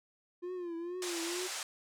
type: tone with vibrato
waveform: triangle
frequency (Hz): 349.2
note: F4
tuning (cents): 0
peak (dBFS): -35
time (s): 0.42-1.48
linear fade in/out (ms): 20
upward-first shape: triangle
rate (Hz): 2.2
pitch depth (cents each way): 99
type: band-pass noise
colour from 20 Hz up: white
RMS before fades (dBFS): -40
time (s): 1.02-1.63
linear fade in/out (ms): 2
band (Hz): 500 to 8600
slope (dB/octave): 24
effects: none